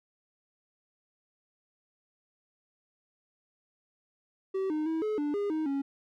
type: tone with pitch steps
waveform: triangle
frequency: 383.6 / 307.2 / 322.1 / 428 / 293.7 / 407.3 / 313.3 / 276.9 Hz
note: G4 / D#4 / E4 / A4 / D4 / G#4 / D#4 / C#4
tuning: -37 / -22 / -40 / -48 / 0 / -34 / +12 / -2 cents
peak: -26 dBFS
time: 4.54-5.82 s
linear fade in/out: 10 ms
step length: 160 ms
effects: none